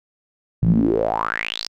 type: tone with band-pass filter sweep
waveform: sawtooth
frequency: 55 Hz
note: A1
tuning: in tune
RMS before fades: -20 dBFS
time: 0.62-1.68 s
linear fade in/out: 10 ms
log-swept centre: 130 to 5400 Hz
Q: 8.5
effects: none